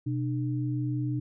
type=tone pair together; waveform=sine; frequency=126.05 / 300 Hz; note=B2 / D4; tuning=+36 / +37 cents; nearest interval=octave + minor third; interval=1501 cents; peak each=-28 / -32 dBFS; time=0.06-1.2 s; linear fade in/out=10 ms; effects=none